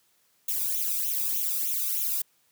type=noise with flanger; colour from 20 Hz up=violet; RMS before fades=-28 dBFS; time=0.48-2.22 s; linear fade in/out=5 ms; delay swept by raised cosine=0.3 to 0.85 ms; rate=3.3 Hz; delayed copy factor=+0.95; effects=white hiss -67 dBFS RMS until 2.51 s + high-pass 80 Hz 12 dB/octave